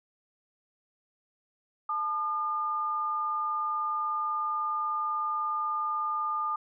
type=tone pair together; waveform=sine; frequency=873.7 / 1210 Hz; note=A5 / D#6; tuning=-12 / -49 cents; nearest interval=tritone; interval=563 cents; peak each=-36 / -28 dBFS; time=1.89-6.56 s; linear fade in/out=5 ms; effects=none